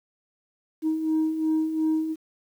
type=beating tone pair; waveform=sine; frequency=313.2 / 316 Hz; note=D#4 / D#4; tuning=+11 / +27 cents; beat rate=2.8 Hz; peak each=-28 / -21 dBFS; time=0.82-2.16 s; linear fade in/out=50 ms; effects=tanh soft clip ceiling -18 dBFS + 9-bit